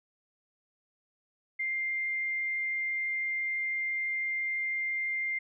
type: tone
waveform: sine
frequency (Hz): 2102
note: C7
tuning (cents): +7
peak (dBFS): -29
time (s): 1.59-5.39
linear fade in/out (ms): 10
effects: none